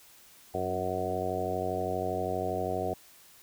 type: harmonic tone with a mistuned harmonic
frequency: 92.5 Hz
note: F#2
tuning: in tune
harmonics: 1 / 2 / 3 / 4 / 5 / 6 / 7 / 8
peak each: -39 / -41 / -41 / -37 / -36 / -39 / -35 / -35 dBFS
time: 0.54-2.94 s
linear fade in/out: 5 ms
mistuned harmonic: 2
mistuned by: -26 cents
effects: white hiss -56 dBFS RMS until 3.42 s